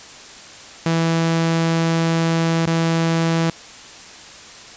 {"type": "tone with dropouts", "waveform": "sawtooth", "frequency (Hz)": 164.81, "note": "E3", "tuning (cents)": 0, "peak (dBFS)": -12, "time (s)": [0.86, 3.5], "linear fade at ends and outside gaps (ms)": 2, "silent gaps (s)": [2.659, 2.671], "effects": ["white hiss -39 dBFS RMS until 4.76 s", "resampled to 16000 Hz"]}